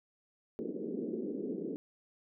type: band-pass noise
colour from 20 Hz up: white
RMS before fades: -38 dBFS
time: 0.59-1.76 s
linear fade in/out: 0 ms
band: 190 to 440 Hz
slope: 48 dB/octave
effects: none